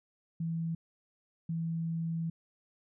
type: tone bursts at uneven times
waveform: sine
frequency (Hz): 164.81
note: E3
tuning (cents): 0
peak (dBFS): -31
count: 2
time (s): 0.4-0.75 / 1.49-2.3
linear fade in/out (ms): 5
effects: none